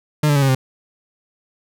40% pulse tone with pitch steps, 150.9 / 145.59 / 140.47 / 135.53 / 130.76 Hz, D3 / D3 / C#3 / C#3 / C3, +47 / -15 / +23 / -39 / -1 cents, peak -12 dBFS, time 0.23-0.55 s, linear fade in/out 5 ms, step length 64 ms, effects none

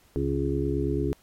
harmonic tone, 69 Hz, C#2, 7 cents flat, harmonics 1 / 2 / 4 / 5 / 6, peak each -30 / -30 / -30 / -30 / -30 dBFS, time 0.16-1.13 s, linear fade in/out 0 ms, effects pink hiss -60 dBFS RMS until 1.22 s + MP3 64 kbps

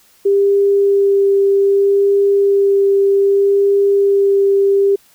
sine tone with vibrato, 397.5 Hz, G4, 24 cents sharp, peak -9 dBFS, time 0.25-4.96 s, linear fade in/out 10 ms, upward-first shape sine, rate 0.64 Hz, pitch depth 9 cents each way, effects white hiss -51 dBFS RMS until 5.14 s

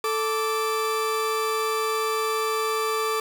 40% pulse tone pair together, 440 / 1167.6 Hz, A4 / D6, 0 / -10 cents, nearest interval octave + perfect fourth, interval 1690 cents, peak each -25 dBFS, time 0.04-3.2 s, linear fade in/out 2 ms, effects none

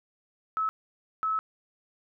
sine tone bursts at uneven times, 1297 Hz, E6, 28 cents flat, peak -25 dBFS, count 2, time 0.57-0.69 / 1.23-1.39 s, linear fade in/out 0 ms, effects none

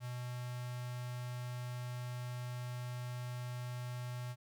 square tone with notch filter, 123.47 Hz, B2, in tune, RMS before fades -42 dBFS, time 0-4.36 s, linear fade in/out 50 ms, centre 350 Hz, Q 1.5, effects none

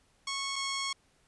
10% pulse tone pair in turn, 1100 / 1096.1 Hz, C#6 / C#6, -14 / -20 cents, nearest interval unison, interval 6 cents, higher first, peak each -24 / -23 dBFS, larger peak second, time 0.27-0.56 / 0.56-0.93 s, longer second, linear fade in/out 5 ms, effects pink hiss -68 dBFS RMS until 1.27 s + resampled to 24000 Hz

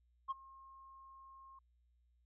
sine tone with ADSR envelope, 1073 Hz, C6, 43 cents sharp, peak -32 dBFS, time 0.28-1.59 s, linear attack 28 ms, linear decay 21 ms, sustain -23 dB, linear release 4 ms, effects tanh soft clip ceiling -33 dBFS + added 60 Hz sine -70 dBFS peak until 2.25 s

